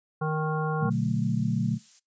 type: harmonic tone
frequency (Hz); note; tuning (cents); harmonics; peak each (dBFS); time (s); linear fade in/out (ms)
155.56; D#3; 0; 1 / 3 / 5 / 7 / 9; -27 / -32 / -34 / -35 / -37; 0.21-0.9; 10
type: chord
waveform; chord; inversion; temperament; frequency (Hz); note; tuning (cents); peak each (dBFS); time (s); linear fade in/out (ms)
sine; B minor seventh; none; equal with one note detuned; 121 / 146.83 / 185 / 220; B2 / D3 / F#3 / A3; -35 / 0 / 0 / 0; -29; 0.8-1.79; 50
type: noise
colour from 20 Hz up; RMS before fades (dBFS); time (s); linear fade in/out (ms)
violet; -45; 0.9-2; 20
effects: noise-tail reverb RT60 0.2 s tail -23 dB re dry + resampled to 16000 Hz